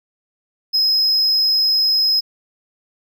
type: tone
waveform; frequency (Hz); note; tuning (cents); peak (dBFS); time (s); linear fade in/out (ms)
triangle; 5110; D#8; +45; -12; 0.73-2.21; 20
effects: none